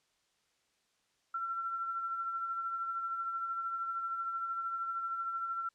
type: tone with tremolo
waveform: sine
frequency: 1354 Hz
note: E6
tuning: 46 cents sharp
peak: -32 dBFS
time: 1.34-5.69 s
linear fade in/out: 5 ms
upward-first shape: triangle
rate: 13 Hz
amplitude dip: 45%
effects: white hiss -75 dBFS RMS until 5.74 s + low-pass 7000 Hz 12 dB/octave